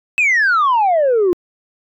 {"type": "exponential sweep", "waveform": "sine", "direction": "down", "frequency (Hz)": [2611, 341.4], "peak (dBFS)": -9, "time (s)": [0.18, 1.33], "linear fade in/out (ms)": 0, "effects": ["tanh soft clip ceiling -9 dBFS"]}